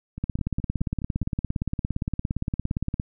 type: two click trains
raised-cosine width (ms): 5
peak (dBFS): -22 / -13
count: 6 / 49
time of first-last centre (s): 0.18-1.228 / 0.24-2.999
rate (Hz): 4.77 / 17.4
effects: none